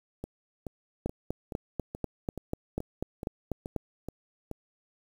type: two click trains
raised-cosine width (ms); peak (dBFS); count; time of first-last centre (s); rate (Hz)
2; -17 / -23; 12 / 11; 1.06-3.763 / 0.24-4.514; 4.07 / 2.34
effects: 8-bit